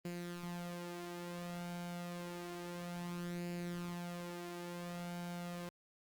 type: tone with flanger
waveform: sawtooth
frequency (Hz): 174.61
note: F3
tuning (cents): 0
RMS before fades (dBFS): -44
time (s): 0.05-5.69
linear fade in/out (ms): 2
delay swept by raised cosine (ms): 0.42 to 4.42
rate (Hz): 0.29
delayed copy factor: +0.55
effects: Opus 24 kbps